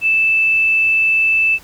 sine tone, 2637 Hz, E7, in tune, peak -11 dBFS, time 0.01-1.59 s, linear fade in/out 50 ms, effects pink hiss -43 dBFS RMS until 1.63 s

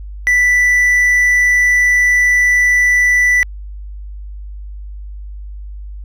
triangle tone, 1975.5 Hz, B6, in tune, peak -7 dBFS, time 0.27-3.43 s, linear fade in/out 0 ms, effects added 50 Hz sine -26 dBFS peak until 6.04 s

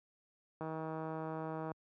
click train, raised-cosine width 1 ms, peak -28 dBFS, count 177, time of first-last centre 0.61-1.717 s, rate 159 Hz, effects high-pass 80 Hz 12 dB/octave

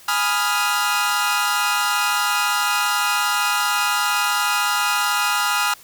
sawtooth chord, F half-diminished seventh, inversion first, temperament equal, 830.6 / 987.8 / 1244.5 / 1396.9 Hz, Ab5 / Cb6 / Eb6 / F6, 0 / 0 / 0 / 0 cents, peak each -21 / -22 / -20 / -18 dBFS, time 0.08-5.74 s, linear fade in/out 5 ms, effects white hiss -46 dBFS RMS until 5.83 s

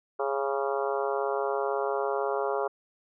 harmonic tone with a mistuned harmonic, 138 Hz, C#3, 7 cents flat, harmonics 3 / 4 / 5 / 6 / 7 / 8 / 9 / 10, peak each -30 / -32 / -34 / -36 / -37 / -38 / -39 / -40 dBFS, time 0.19-2.68 s, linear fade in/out 10 ms, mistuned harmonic 9, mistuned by -54 cents, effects none

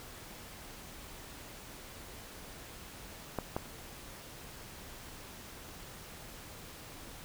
clicks, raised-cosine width 1 ms, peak -19 dBFS, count 2, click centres 3.387 / 3.565 s, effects pink hiss -49 dBFS RMS until 7.24 s

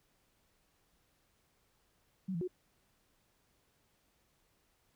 sine tone with pitch steps, 188.6 / 167.3 / 364.2 Hz, F#3 / E3 / F#4, +33 / +26 / -27 cents, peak -34 dBFS, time 2.28-2.478 s, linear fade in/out 10 ms, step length 66 ms, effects pink hiss -74 dBFS RMS until 4.95 s

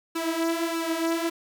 sawtooth tone with flanger, 330.5 Hz, E4, 5 cents sharp, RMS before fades -27 dBFS, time 0.15-1.3 s, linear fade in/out 10 ms, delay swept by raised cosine 0.73 to 6.23 ms, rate 1.6 Hz, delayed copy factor +0.65, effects 9-bit

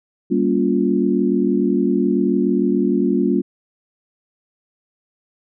sine chord, G half-diminished seventh, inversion none, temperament just, 196 / 235.2 / 282.2 / 352.8 Hz, G3 / Bb3 / Db4 / F4, 0 / +16 / +31 / +18 cents, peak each -20 dBFS, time 0.3-3.42 s, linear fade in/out 20 ms, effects none

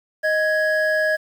triangle tone pair together, 624 / 1665.9 Hz, D#5 / G#6, +5 / +5 cents, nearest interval octave + perfect fourth, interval 1700 cents, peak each -18 dBFS, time 0.23-1.17 s, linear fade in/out 20 ms, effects 8-bit

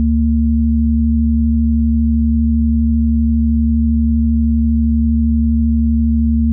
sine tone pair together, 72.04 / 228.7 Hz, D2 / A#3, -33 / -33 cents, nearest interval octave + minor sixth, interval 2000 cents, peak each -13 dBFS, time 0-6.52 s, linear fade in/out 0 ms, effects none

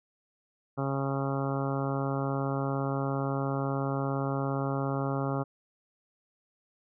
harmonic tone, 137.1 Hz, C#3, 19 cents flat, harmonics 1 / 2 / 3 / 4 / 5 / 6 / 7 / 8 / 9 / 10, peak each -31 / -34 / -37 / -37 / -40 / -40 / -45 / -42 / -41 / -44 dBFS, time 0.77-5.44 s, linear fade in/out 20 ms, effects none

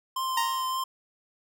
square tone with vibrato, 1043 Hz, C6, 6 cents flat, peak -28 dBFS, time 0.16-0.84 s, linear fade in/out 5 ms, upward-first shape triangle, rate 3.5 Hz, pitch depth 15 cents each way
sawtooth tone with exponential decay, 932.3 Hz, A#5, in tune, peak -19 dBFS, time 0.37-0.81 s, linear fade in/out 5 ms, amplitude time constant 94 ms
effects none

